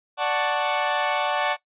sawtooth chord, D major seventh, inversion none, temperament equal, 587.3 / 740 / 880 / 1108.7 Hz, D5 / F#5 / A5 / C#6, 0 / 0 / 0 / 0 cents, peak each -23 / -22 / -23 / -25 dBFS, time 0.17-1.57 s, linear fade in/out 50 ms, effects noise-tail reverb RT60 0.1 s tail -18 dB re dry + resampled to 8000 Hz

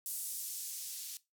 violet noise with band-pass filter sweep, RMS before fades -42 dBFS, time 0.06-1.17 s, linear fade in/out 0 ms, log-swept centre 8900 to 4400 Hz, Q 0.86, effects noise-tail reverb RT60 0.2 s tail -18 dB re dry

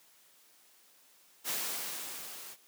white noise with level ramp, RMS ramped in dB -33 to -48 dBFS, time 1.44-2.57 s, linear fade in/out 50 ms, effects white hiss -63 dBFS RMS until 2.67 s + high-pass 200 Hz 12 dB/octave

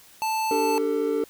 square tone, 880 Hz, A5, in tune, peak -24 dBFS, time 0.22-0.78 s, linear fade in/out 0 ms
triangle chord, D suspended fourth, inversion none, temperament equal with one note detuned, 293.7 / 392 / 446.9 Hz, D4 / G4 / A4, 0 / 0 / +27 cents, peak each -26 / -27 / -22 dBFS, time 0.51-1.24 s, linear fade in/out 2 ms
effects white hiss -52 dBFS RMS until 1.29 s

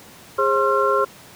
sine tone cluster, 410.4 / 536 / 1063 / 1366 Hz, G#4 / C5 / C6 / F6, -21 / +42 / +27 / -39 cents, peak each -21 dBFS, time 0.38-1.05 s, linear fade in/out 10 ms, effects pink hiss -44 dBFS RMS until 1.35 s + high-pass 100 Hz 12 dB/octave

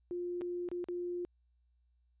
sine tone with dropouts, 352.7 Hz, F4, 17 cents sharp, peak -35 dBFS, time 0.11-1.25 s, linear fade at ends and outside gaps 0 ms, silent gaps 0.411-0.417 / 0.688-0.715 / 0.842-0.886 s, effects added 60 Hz sine -69 dBFS peak until 2.2 s + resampled to 8000 Hz

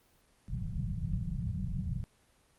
white low-pass noise, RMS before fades -35 dBFS, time 0.48-2.04 s, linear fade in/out 0 ms, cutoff 190 Hz, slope 96 dB/octave, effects pink hiss -67 dBFS RMS until 2.58 s + Opus 24 kbps

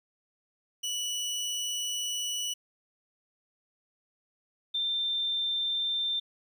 25% pulse / sine tone pair in turn, 2951 / 3579 Hz, F#7 / A7, -5 / +29 cents, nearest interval minor third, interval 334 cents, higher second, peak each -27 dBFS, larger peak neither, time 0.83-2.54 / 4.74-6.2 s, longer first, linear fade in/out 10 ms, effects 11-bit

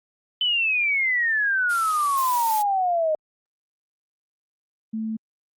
sine exponential sweep, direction down, 3048 to 611 Hz, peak -19 dBFS, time 0.41-3.15 s, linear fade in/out 2 ms
blue noise, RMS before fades -31 dBFS, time 1.69-2.63 s, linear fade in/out 20 ms
sine tone, 220.5 Hz, A3, 4 cents sharp, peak -25 dBFS, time 4.93-5.17 s, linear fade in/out 10 ms
effects Opus 32 kbps

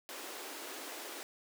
pink high-pass noise, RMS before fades -45 dBFS, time 0.09-1.23 s, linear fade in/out 0 ms, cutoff 280 Hz, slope 48 dB/octave, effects none

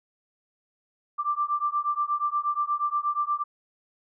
sine beating tone pair, 1174.7 / 1183.1 Hz, D6 / D6, 0 / +12 cents, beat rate 8.4 Hz, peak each -27 dBFS, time 1.18-3.44 s, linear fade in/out 20 ms, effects none

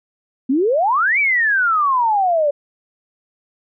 sine exponential two-way sweep, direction up then down, 246.9 to 2353 to 562 Hz, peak -13 dBFS, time 0.49-2.51 s, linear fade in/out 10 ms, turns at 1.19 s, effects none

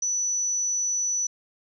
sine tone, 5950 Hz, F#8, 9 cents sharp, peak -23 dBFS, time 0.02-1.27 s, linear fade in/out 5 ms, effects none

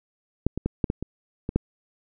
clicks, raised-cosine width 3 ms, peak -7 / -15 / -11 / -8 / -11 / -17 / -15 / -7 dBFS, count 8, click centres 0.466 / 0.576 / 0.66 / 0.842 / 0.901 / 1.026 / 1.491 / 1.56 s, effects none

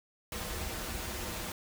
pink noise with comb filter, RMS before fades -38 dBFS, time 0.32-1.52 s, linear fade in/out 2 ms, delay 7.1 ms, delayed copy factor -0.55, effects none

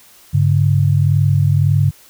sine tone pair together, 100.68 / 142.5 Hz, G2 / C#3, +47 / +48 cents, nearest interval tritone, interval 601 cents, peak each -13 dBFS, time 0.33-1.91 s, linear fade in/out 20 ms, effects white hiss -46 dBFS RMS until 2.09 s

